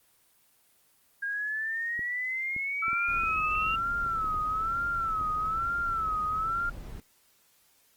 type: exponential sweep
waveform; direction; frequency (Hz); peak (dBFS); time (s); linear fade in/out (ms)
sine; up; 1612 to 2794; -29; 1.22-3.76; 10
type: clicks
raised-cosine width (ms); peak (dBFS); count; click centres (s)
3; -31; 12; 1.993 / 2.564 / 2.882 / 2.931 / 3.236 / 3.361 / 3.666 / 3.741 / 4.062 / 4.243 / 4.343 / 5.212
type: tone with vibrato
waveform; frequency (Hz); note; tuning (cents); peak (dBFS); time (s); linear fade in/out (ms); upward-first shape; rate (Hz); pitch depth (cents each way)
sine; 1318.5; E6; 0; -27; 2.82-6.7; 10; sine; 1.1; 97
type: noise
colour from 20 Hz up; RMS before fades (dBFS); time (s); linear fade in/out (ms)
brown; -41; 3.08-7; 0
effects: white hiss -65 dBFS RMS until 7.96 s + Opus 24 kbps